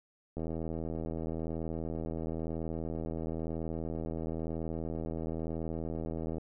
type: click train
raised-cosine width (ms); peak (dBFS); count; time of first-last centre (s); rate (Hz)
2; -24; 488; 0.37-6.382; 81
effects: none